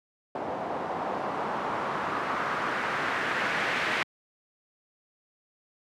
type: noise with low-pass filter sweep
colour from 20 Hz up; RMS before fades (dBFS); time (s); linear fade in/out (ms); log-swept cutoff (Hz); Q
white; -30; 0.35-4.03; 2; 710 to 2100; 1.7
effects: high-pass 150 Hz 12 dB/octave